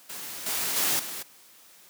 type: noise with level steps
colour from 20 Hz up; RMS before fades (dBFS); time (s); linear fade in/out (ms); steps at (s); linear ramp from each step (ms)
white; -38 / -29 / -25 / -36; 0.09-1.23; 10; 0.46 / 0.76 / 0.99; 5
effects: white hiss -54 dBFS RMS until 1.89 s + high-pass 150 Hz 12 dB/octave